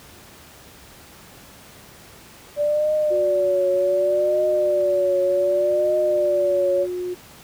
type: tone with vibrato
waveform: sine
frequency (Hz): 583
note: D5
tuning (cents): -13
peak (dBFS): -17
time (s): 2.56-6.87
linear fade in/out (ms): 50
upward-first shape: triangle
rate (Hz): 0.66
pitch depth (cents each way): 92
type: tone with pitch glide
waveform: sine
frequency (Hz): 363.9 to 359.5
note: F#4 to F#4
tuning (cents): -29 to -50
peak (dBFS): -24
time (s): 3.1-7.15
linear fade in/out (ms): 20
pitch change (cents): -21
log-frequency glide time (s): 4.69-6.12
effects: pink hiss -45 dBFS RMS until 7.43 s + high-pass 60 Hz 12 dB/octave